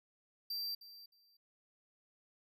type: tone with echo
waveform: square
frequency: 4699 Hz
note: D8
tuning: in tune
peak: -38 dBFS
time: 0.5-0.75 s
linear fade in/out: 5 ms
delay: 310 ms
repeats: 2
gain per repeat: -15 dB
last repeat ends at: 1.37 s
effects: none